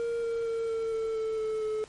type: tone with pitch steps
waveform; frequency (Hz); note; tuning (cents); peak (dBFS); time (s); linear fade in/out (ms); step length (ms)
triangle; 466.2 / 461.1 / 456.1 / 451.1 / 446.2 / 441.3 / 436.5 / 431.7; A#4 / A#4 / A#4 / A4 / A4 / A4 / A4 / A4; 0 / -19 / -38 / +43 / +24 / +5 / -14 / -33; -26; 0-1.84; 0; 230
effects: pink hiss -53 dBFS RMS until 1.88 s + MP3 48 kbps